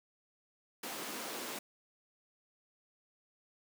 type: high-pass noise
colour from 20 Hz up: pink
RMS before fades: -42 dBFS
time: 0.83-1.59 s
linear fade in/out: 5 ms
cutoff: 230 Hz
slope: 24 dB/octave
effects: none